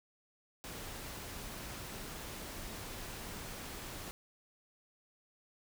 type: noise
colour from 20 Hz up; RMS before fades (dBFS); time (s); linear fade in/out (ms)
pink; -45; 0.64-4.11; 0
effects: none